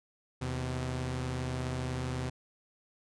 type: tone pair together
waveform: sawtooth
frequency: 79.9 / 127.6 Hz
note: D#2 / C3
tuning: +47 / -43 cents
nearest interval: minor sixth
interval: 810 cents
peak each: -34 / -30 dBFS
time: 0.41-2.3 s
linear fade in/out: 10 ms
effects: resampled to 22050 Hz